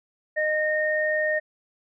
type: tone pair together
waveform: sine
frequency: 615.4 / 1843 Hz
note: D#5 / A#6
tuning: -19 / -20 cents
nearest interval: octave + perfect fifth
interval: 1899 cents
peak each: -24 dBFS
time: 0.36-1.4 s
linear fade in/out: 20 ms
effects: none